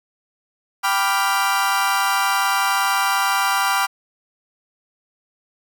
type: chord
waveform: 35% pulse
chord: G dominant seventh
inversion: none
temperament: equal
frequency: 784 / 987.8 / 1174.7 / 1396.9 Hz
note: G5 / B5 / D6 / F6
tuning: 0 / 0 / 0 / 0 cents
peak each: -21 dBFS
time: 0.83-3.87 s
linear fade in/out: 20 ms
effects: none